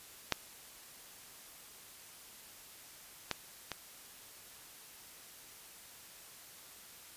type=clicks; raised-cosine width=0.2 ms; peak=-11 / -15 / -20 dBFS; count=3; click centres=0.323 / 3.313 / 3.717 s; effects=white hiss -54 dBFS RMS until 7.16 s + resampled to 32000 Hz